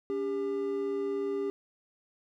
triangle tone pair together, 282.4 / 399.2 Hz, C#4 / G4, +32 / +32 cents, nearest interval tritone, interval 600 cents, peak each -35 / -28 dBFS, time 0.1-1.5 s, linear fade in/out 0 ms, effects none

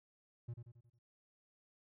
triangle tone with echo, 118.4 Hz, A#2, 27 cents sharp, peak -39 dBFS, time 0.48-0.54 s, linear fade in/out 10 ms, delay 90 ms, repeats 5, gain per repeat -6 dB, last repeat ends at 0.99 s, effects none

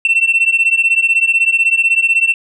sine beating tone pair, 2690 / 2706 Hz, E7 / E7, +34 / +45 cents, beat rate 16 Hz, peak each -11 dBFS, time 0.05-2.34 s, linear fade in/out 2 ms, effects tanh soft clip ceiling -6 dBFS

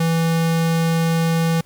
square tone, 164.81 Hz, E3, in tune, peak -16 dBFS, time 0-1.61 s, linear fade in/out 5 ms, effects pink hiss -54 dBFS RMS until 1.65 s + MP3 96 kbps

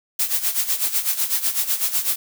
blue noise with tremolo, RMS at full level -19 dBFS, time 0.19-2.16 s, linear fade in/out 5 ms, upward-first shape sine, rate 8 Hz, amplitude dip 75%, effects none

